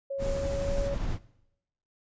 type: tone with pitch glide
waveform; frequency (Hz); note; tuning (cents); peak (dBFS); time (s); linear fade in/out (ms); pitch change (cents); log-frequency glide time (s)
sine; 550 to 559.3; C#5 to C#5; -14 to +15; -30; 0.1-0.95; 10; +29; 0.21-0.76
type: noise with tremolo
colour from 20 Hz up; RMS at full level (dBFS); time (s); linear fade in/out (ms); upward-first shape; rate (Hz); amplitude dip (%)
brown; -30; 0.18-1.19; 50; sine; 12; 25
type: noise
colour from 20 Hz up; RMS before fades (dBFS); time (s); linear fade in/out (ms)
violet; -39; 0.19-0.91; 50
effects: noise-tail reverb RT60 0.8 s tail -19 dB re dry + resampled to 16000 Hz